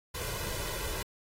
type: noise with comb filter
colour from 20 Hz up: pink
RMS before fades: -36 dBFS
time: 0.14-1.03 s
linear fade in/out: 10 ms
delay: 2 ms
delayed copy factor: +0.65
effects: AAC 48 kbps